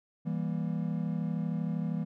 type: chord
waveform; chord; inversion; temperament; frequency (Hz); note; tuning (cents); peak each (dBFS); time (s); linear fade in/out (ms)
triangle; E diminished; none; just; 164.81 / 197.78 / 237.3; E3 / G3 / Bb3; 0 / +16 / +31; -30 / -33 / -35; 0.25-2.05; 20
effects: none